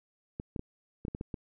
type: clicks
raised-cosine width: 3 ms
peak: -23 dBFS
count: 8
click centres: 0.399 / 0.562 / 0.594 / 1.051 / 1.082 / 1.149 / 1.211 / 1.342 s
effects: none